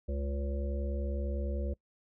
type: harmonic tone with a mistuned harmonic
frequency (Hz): 70.5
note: C#2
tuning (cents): +30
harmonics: 1 / 3 / 5 / 7 / 8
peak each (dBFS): -32 / -42 / -44 / -44 / -43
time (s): 0.08-1.74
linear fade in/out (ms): 10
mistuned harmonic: 1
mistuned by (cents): -42
effects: noise-tail reverb RT60 0.1 s tail -22 dB re dry